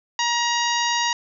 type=harmonic tone; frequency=948 Hz; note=A#5; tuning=29 cents sharp; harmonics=1 / 2 / 3 / 4 / 5 / 6 / 7; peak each=-23 / -26 / -28 / -29 / -30 / -31 / -31 dBFS; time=0.19-1.13 s; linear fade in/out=2 ms; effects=none